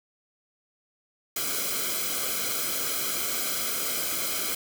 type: noise with comb filter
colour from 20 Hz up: white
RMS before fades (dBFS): -29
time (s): 1.36-4.55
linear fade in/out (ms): 5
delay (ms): 1.1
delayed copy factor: -0.8
effects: none